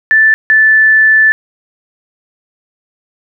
sine tone pair in turn, 1760 / 1753.2 Hz, A6 / A6, 0 / -7 cents, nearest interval unison, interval 7 cents, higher first, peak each -4 dBFS, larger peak neither, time 0.11-0.34 / 0.5-1.32 s, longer second, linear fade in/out 0 ms, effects none

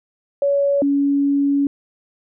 sine tone pair in turn, 563 / 281.5 Hz, C#5 / C#4, +27 / +27 cents, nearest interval octave, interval 1200 cents, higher first, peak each -14 dBFS, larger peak neither, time 0.42-0.82 / 0.82-1.67 s, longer second, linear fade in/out 2 ms, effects none

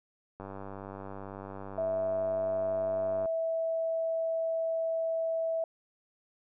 click train, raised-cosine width 1 ms, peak -28 dBFS, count 281, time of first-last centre 0.4-3.257 s, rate 98 Hz
sine tone, 654 Hz, E5, 14 cents flat, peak -28 dBFS, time 1.78-5.64 s, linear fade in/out 2 ms
effects none

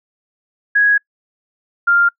sine tone pair in turn, 1661.2 / 1396.9 Hz, G#6 / F6, 0 / 0 cents, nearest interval minor third, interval 300 cents, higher first, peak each -9 dBFS, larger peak neither, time 0.75-0.98 / 1.87-2.09 s, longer first, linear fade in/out 10 ms, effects noise-tail reverb RT60 0.1 s tail -26 dB re dry

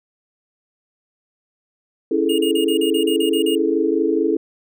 sine chord, A major seventh, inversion first, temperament equal, 277.2 / 329.6 / 415.3 / 440 Hz, C#4 / E4 / G#4 / A4, 0 / 0 / 0 / 0 cents, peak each -23 / -19 / -22 / -21 dBFS, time 2.11-4.37 s, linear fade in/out 5 ms
square tone bursts, 2851 Hz, F7, 35 cents sharp, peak -24 dBFS, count 10, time 2.29-3.553 s, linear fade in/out 5 ms, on 93 ms, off 37 ms
effects none

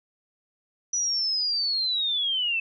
sine linear sweep, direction down, 5920 to 2614 Hz, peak -23 dBFS, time 0.93-2.6 s, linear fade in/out 5 ms, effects none

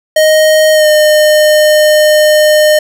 square tone with pitch glide, 622.3 to 609.5 Hz, D#5 to D#5, 0 to -36 cents, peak -5 dBFS, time 0.16-2.79 s, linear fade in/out 5 ms, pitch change -36 cents, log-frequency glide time 0.73-0.87 s, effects none

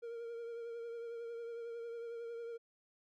triangle tone with vibrato, 465.9 Hz, A#4, 1 cent flat, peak -40 dBFS, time 0.02-2.58 s, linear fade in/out 20 ms, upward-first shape triangle, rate 11 Hz, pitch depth 33 cents each way, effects none

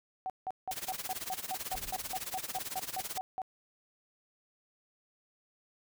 sine tone bursts, 752 Hz, F#5, 28 cents sharp, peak -33 dBFS, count 16, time 0.26-3.418 s, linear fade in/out 0 ms, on 38 ms, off 170 ms
white noise with tremolo, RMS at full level -37 dBFS, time 0.71-3.18 s, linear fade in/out 2 ms, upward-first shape sine, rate 18 Hz, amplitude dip 85%
brown noise with exponential decay, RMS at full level -45 dBFS, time 1.74-2.66 s, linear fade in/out 5 ms, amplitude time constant 200 ms
effects none

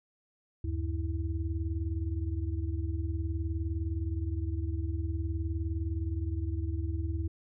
sine tone cluster, 74.8 / 94.3 / 326 Hz, D2 / F#2 / E4, +32 / +33 / -19 cents, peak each -32 / -34 / -40 dBFS, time 0.64-7.28 s, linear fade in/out 5 ms, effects none

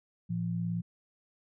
sine tone pair together, 113.48 / 171.9 Hz, A#2 / F3, -46 / -27 cents, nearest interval perfect fifth, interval 719 cents, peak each -35 / -31 dBFS, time 0.29-0.82 s, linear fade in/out 20 ms, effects none

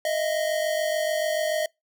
square tone pair together, 622.3 / 669.2 Hz, D#5 / E5, 0 / +26 cents, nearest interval minor second, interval 126 cents, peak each -25 / -30 dBFS, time 0.05-1.66 s, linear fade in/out 2 ms, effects noise-tail reverb RT60 0.2 s tail -26 dB re dry

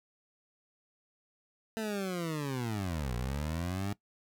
20% pulse linear two-way sweep, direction down then up, 224.5 to 58.5 to 103.2 Hz, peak -28 dBFS, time 1.77-3.93 s, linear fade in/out 0 ms, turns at 3.14 s, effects noise-tail reverb RT60 0.1 s tail -19 dB re dry

